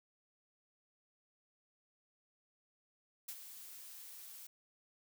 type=noise with ADSR envelope; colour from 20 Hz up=blue; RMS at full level=-43 dBFS; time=3.28-4.47 s; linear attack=9 ms; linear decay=56 ms; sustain=-9 dB; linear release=5 ms; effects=none